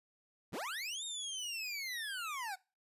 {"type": "linear two-way sweep", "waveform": "25% pulse", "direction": "up then down", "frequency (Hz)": [51.91, 3729, 717], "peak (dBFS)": -35, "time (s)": [0.52, 2.56], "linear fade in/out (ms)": 20, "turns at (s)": 1.04, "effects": ["noise-tail reverb RT60 0.3 s tail -22 dB re dry", "resampled to 32000 Hz"]}